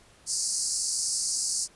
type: band-pass noise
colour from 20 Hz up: white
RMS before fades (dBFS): -29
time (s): 0.26-1.68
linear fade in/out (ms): 50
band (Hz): 4500 to 10000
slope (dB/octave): 96
effects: pink hiss -57 dBFS RMS until 1.75 s + resampled to 24000 Hz